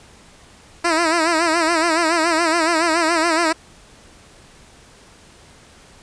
10% pulse tone with vibrato, 329.6 Hz, E4, in tune, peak -7 dBFS, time 0.84-3.53 s, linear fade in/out 10 ms, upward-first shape sine, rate 7.1 Hz, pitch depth 93 cents each way, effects pink hiss -47 dBFS RMS until 6.02 s + resampled to 22050 Hz

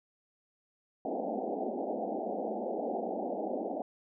white band-pass noise, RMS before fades -35 dBFS, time 1.05-3.82 s, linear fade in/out 2 ms, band 200 to 800 Hz, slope 96 dB/octave, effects none

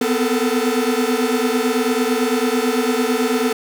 45% pulse tone cluster, 246 / 255 / 434.3 / 453.7 Hz, B3 / C4 / A4 / A#4, -7 / -44 / -23 / -47 cents, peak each -22 dBFS, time 0.01-3.53 s, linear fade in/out 5 ms, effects none

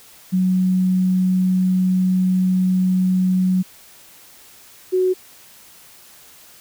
sine tone pair in turn, 185 / 370 Hz, F#3 / F#4, 0 / 0 cents, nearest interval octave, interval 1200 cents, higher second, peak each -14 dBFS, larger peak neither, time 0.32-3.63 / 4.92-5.14 s, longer first, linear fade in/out 20 ms, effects white hiss -46 dBFS RMS until 6.6 s

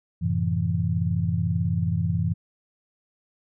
sine chord, F# half-diminished seventh, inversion none, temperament just, 92.5 / 111 / 133.2 / 166.5 Hz, F#2 / A2 / C3 / E3, 0 / +16 / +31 / +18 cents, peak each -26 / -28 / -31 / -25 dBFS, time 0.21-2.34 s, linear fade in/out 20 ms, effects none

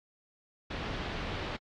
pink low-pass noise, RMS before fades -37 dBFS, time 0.7-1.57 s, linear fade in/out 10 ms, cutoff 3900 Hz, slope 24 dB/octave, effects AAC 64 kbps

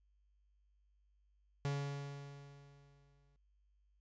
45% pulse tone with exponential decay, 141.3 Hz, C#3, 34 cents sharp, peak -34 dBFS, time 1.65-3.36 s, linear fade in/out 0 ms, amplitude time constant 370 ms, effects added 50 Hz sine -70 dBFS peak until 4 s + resampled to 16000 Hz

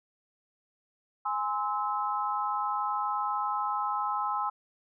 sine chord, Ab augmented, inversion none, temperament just, 830.6 / 1038.3 / 1297.8 Hz, Ab5 / C6 / E6, 0 / -14 / -27 cents, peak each -32 dBFS, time 1.25-4.5 s, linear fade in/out 10 ms, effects none

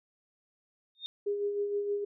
sine tone with exponential growth, 3665 Hz, A#7, 30 cents flat, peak -31 dBFS, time 0.95-1.06 s, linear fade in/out 0 ms, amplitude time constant 22 ms
sine tone with tremolo, 407.9 Hz, G#4, 31 cents flat, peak -27 dBFS, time 1.26-2.05 s, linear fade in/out 10 ms, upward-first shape sine, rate 6.4 Hz, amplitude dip 45%
effects none

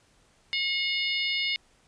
harmonic tone, 722 Hz, F#5, 43 cents flat, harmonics 3 / 4 / 5 / 6 / 7, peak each -29 / -31 / -33 / -35 / -36 dBFS, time 0.53-1.56 s, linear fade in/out 0 ms, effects pink hiss -63 dBFS RMS until 1.87 s + resampled to 22050 Hz

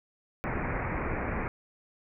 pink low-pass noise, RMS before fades -32 dBFS, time 0.44-1.48 s, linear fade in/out 0 ms, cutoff 2400 Hz, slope 96 dB/octave, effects none

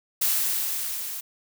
blue noise with level ramp, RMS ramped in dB -22 to -34 dBFS, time 0.21-1.21 s, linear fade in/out 10 ms, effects none

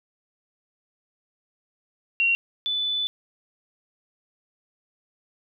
sine tone pair in turn, 2748 / 3491 Hz, F7 / A7, -29 / -14 cents, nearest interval major third, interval 415 cents, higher second, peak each -18 / -23 dBFS, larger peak first, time 2.2-2.35 / 2.66-3.07 s, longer second, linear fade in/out 0 ms, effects none

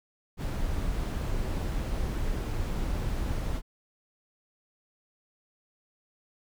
brown noise, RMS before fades -30 dBFS, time 0.37-3.62 s, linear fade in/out 50 ms, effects none

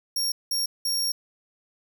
sawtooth tone bursts at uneven times, 5560 Hz, F8, 9 cents flat, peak -21 dBFS, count 3, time 0.16-0.32 / 0.51-0.66 / 0.85-1.12 s, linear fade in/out 5 ms, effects none

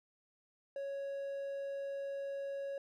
triangle tone, 554.4 Hz, C#5, in tune, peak -36 dBFS, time 0.76-2.78 s, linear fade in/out 2 ms, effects none

